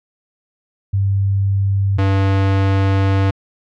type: tone pair in turn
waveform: sine / square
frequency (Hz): 98.4 / 97.21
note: G2 / G2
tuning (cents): +7 / -14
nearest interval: unison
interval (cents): 21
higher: first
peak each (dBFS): -13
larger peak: neither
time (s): 0.93-1.98 / 1.98-3.31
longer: second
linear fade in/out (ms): 10
effects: low-pass 3000 Hz 12 dB/octave